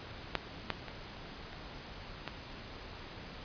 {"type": "clicks", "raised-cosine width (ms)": 0.3, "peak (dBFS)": [-13, -15, -27, -30, -21], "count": 5, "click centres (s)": [0.353, 0.703, 0.883, 1.531, 2.277], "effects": ["pink hiss -47 dBFS RMS until 3.44 s", "resampled to 11025 Hz"]}